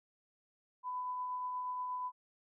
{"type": "tone with tremolo", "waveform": "sine", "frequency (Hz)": 1000, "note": "B5", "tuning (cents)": 21, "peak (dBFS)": -35, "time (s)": [0.83, 2.12], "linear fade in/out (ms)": 50, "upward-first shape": "triangle", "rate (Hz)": 8.4, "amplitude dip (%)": 25, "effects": []}